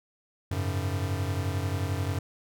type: chord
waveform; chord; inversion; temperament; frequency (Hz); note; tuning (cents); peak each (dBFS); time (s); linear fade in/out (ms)
square; F# suspended second; none; equal; 92.5 / 103.83 / 138.59; F#2 / G#2 / C#3; 0 / 0 / 0; -30 / -34 / -36; 0.51-2.19; 5
effects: none